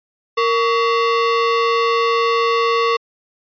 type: ring-modulated tone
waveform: 45% pulse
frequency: 795 Hz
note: G5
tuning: 24 cents sharp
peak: -11 dBFS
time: 0.37-2.97 s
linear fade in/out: 10 ms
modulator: 331 Hz
effects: resampled to 11025 Hz